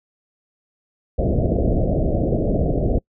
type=low-pass noise; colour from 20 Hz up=pink; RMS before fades=-19 dBFS; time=1.18-2.99 s; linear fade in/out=10 ms; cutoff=690 Hz; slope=96 dB/octave; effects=noise-tail reverb RT60 0.1 s tail -26 dB re dry